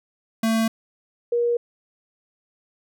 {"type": "tone pair in turn", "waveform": ["square", "sine"], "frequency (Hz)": [224.4, 475.5], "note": ["A3", "A#4"], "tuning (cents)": [34, 34], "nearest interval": "octave + minor second", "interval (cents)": 1300, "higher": "second", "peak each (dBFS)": [-19, -18], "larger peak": "second", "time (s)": [[0.43, 0.68], [1.32, 1.57]], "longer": "neither", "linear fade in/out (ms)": 5, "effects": []}